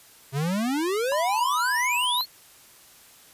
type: exponential sweep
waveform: square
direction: up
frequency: 130.81 to 4435 Hz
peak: -24 dBFS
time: 0.32-2.26 s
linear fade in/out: 50 ms
type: tone with vibrato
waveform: triangle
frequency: 987.8 Hz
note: B5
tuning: in tune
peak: -24 dBFS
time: 1.12-2.21 s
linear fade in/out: 0 ms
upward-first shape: sine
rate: 5.7 Hz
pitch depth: 32 cents each way
effects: white hiss -52 dBFS RMS until 3.33 s + resampled to 32000 Hz